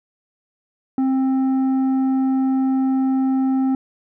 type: tone with tanh clipping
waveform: sine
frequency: 264.2 Hz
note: C4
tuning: 17 cents sharp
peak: -17 dBFS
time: 0.98-3.75 s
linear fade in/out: 2 ms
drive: 7 dB
effects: none